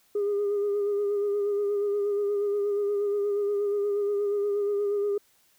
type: tone with vibrato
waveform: sine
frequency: 407.7 Hz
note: G#4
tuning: 32 cents flat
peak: -22 dBFS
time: 0.15-5.18 s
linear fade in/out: 5 ms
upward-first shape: sine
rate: 8.4 Hz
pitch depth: 30 cents each way
effects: tanh soft clip ceiling -21 dBFS + white hiss -64 dBFS RMS until 5.58 s